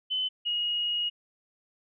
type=tone pair in turn; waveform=sine; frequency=3033 / 2883 Hz; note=F#7 / F#7; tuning=+42 / -46 cents; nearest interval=minor second; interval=88 cents; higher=first; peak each=-26 dBFS; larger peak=neither; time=0.1-0.29 / 0.45-1.1 s; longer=second; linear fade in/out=20 ms; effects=none